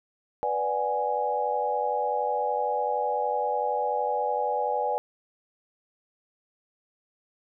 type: chord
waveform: sine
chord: G# half-diminished seventh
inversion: first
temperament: equal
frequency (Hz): 493.9 / 587.3 / 740 / 830.6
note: B4 / D5 / F#5 / G#5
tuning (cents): 0 / 0 / 0 / 0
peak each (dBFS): -30 / -31 / -33 / -27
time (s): 0.43-4.98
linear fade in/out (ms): 0
effects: none